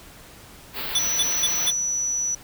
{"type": "band-stop noise", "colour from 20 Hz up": "white", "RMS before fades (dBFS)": -30, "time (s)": [0.73, 1.73], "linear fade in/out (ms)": 50, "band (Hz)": [4800, 14000], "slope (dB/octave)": 96}
{"type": "tone bursts", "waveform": "square", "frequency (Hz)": 3472, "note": "A7", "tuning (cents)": -24, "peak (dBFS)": -20, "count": 4, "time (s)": [0.95, 1.706], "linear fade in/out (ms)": 5, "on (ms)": 39, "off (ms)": 200}
{"type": "tone", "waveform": "sine", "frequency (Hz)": 5920, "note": "F#8", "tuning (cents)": 0, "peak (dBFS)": -22, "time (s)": [0.95, 2.35], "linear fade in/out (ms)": 5}
{"effects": ["pink hiss -46 dBFS RMS until 2.43 s"]}